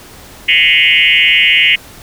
sine tone with frequency modulation, 2500 Hz, D#7, 8 cents sharp, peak -6 dBFS, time 0.48-1.76 s, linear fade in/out 10 ms, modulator 157 Hz, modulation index 3.4, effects pink hiss -36 dBFS RMS until 2.02 s

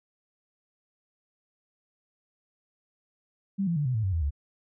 sine tone with pitch steps, 196 / 169.65 / 146.83 / 127.09 / 110 / 95.21 / 82.41 / 71.33 Hz, G3 / F3 / D3 / C3 / A2 / G2 / E2 / D2, 0 / -50 / 0 / -50 / 0 / -50 / 0 / -50 cents, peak -24 dBFS, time 3.58-4.308 s, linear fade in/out 20 ms, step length 91 ms, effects none

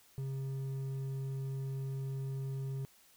sine tone with hard clipping, 134.7 Hz, C#3, 49 cents flat, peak -37 dBFS, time 0.18-2.85 s, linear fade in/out 0 ms, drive 5 dB, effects white hiss -64 dBFS RMS until 3.16 s

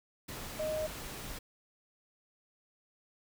sine tone in noise, 621 Hz, D#5, 3 cents flat, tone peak -32 dBFS, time 0.59-0.87 s, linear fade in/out 10 ms, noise pink, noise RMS -43 dBFS, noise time 0.28-1.39 s, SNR +8 dB, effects none

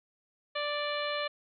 harmonic tone, 587.3 Hz, D5, in tune, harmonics 1 / 2 / 3 / 4 / 5 / 6 / 7, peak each -34 / -37 / -39 / -40 / -41 / -42 / -42 dBFS, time 0.55-1.28 s, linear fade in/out 10 ms, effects none

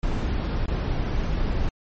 brown noise with dropouts, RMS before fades -24 dBFS, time 0.03-1.69 s, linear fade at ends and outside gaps 2 ms, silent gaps 0.659-0.681 s, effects low-pass 5000 Hz 12 dB/octave + MP3 32 kbps

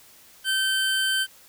square tone pair together, 1547 / 3094 Hz, G6 / G7, -23 / -23 cents, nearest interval octave, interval 1200 cents, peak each -25 dBFS, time 0.44-1.27 s, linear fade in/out 50 ms, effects white hiss -52 dBFS RMS until 1.48 s

